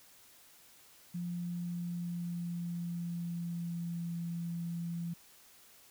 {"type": "tone with pitch glide", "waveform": "sine", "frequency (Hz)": [174.61, 169.93], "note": ["F3", "F3"], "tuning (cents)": [0, -47], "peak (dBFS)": -35, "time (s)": [1.14, 5.14], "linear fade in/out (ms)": 10, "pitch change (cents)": -47, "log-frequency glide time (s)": [1.34, 4.15], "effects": ["white hiss -60 dBFS RMS until 5.9 s"]}